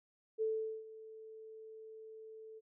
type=tone with ADSR envelope; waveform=sine; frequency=440 Hz; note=A4; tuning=in tune; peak=-31 dBFS; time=0.38-2.61 s; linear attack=36 ms; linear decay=420 ms; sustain=-18 dB; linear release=34 ms; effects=none